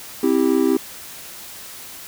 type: chord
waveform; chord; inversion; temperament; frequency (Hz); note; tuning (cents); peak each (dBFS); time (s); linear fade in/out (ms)
triangle; C major; none; just; 261.6 / 327 / 392.4; C4 / E4 / G4; 0 / -14 / +2; -17; 0.23-0.77; 5
effects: white hiss -37 dBFS RMS until 2.07 s